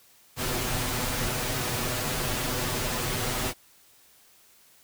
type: noise with comb filter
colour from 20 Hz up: pink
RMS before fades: -29 dBFS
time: 0.36-3.54 s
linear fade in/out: 50 ms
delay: 8 ms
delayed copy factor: +0.75
effects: white hiss -58 dBFS RMS until 4.83 s